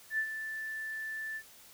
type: tone with ADSR envelope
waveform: sine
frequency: 1760 Hz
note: A6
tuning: in tune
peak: -27 dBFS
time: 0.1-1.43 s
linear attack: 83 ms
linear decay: 76 ms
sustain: -9 dB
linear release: 67 ms
effects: white hiss -56 dBFS RMS until 1.73 s